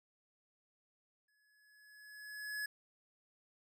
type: tone with exponential growth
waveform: square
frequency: 1696 Hz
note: G#6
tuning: 36 cents sharp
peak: -38 dBFS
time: 1.28-2.66 s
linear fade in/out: 5 ms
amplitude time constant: 300 ms
effects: none